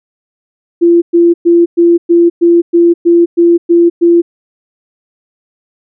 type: tone bursts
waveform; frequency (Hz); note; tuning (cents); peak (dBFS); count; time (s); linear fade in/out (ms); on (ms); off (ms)
sine; 342; F4; -36; -3; 11; 0.81-4.22; 20; 210; 110
effects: none